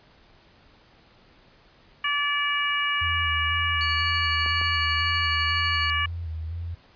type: harmonic tone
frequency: 578 Hz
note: D5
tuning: 28 cents flat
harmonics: 2 / 3 / 4 / 5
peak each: -28 / -28 / -28 / -28 dBFS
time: 2.04-6.06 s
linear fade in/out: 5 ms
type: tone with vibrato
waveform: sine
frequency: 82.41 Hz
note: E2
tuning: in tune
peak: -29 dBFS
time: 3.01-6.75 s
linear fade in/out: 10 ms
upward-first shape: square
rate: 2 Hz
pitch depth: 50 cents each way
type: tone with tremolo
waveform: sine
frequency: 4435 Hz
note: C#8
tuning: in tune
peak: -29 dBFS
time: 3.81-5.9 s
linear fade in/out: 0 ms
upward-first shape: sine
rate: 12 Hz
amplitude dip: 40%
type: clicks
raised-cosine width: 1 ms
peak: -24 dBFS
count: 2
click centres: 4.462 / 4.614 s
effects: pink hiss -56 dBFS RMS until 6.95 s + resampled to 11025 Hz